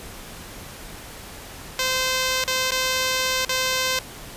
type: tone with dropouts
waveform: 5% pulse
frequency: 517 Hz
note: C5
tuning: 21 cents flat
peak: -9 dBFS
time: 1.79-3.99 s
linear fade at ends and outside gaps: 2 ms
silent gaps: 2.44-2.477 / 2.708-2.718 / 3.45-3.492 s
effects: pink hiss -39 dBFS RMS until 4.36 s + resampled to 32000 Hz